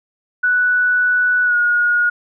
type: tone with pitch glide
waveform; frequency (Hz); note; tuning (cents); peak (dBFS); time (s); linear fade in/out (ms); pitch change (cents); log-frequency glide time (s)
sine; 1480 to 1441.2; F#6 to F#6; 0 to -46; -12; 0.43-2.1; 10; -46; 1.44-1.56
effects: none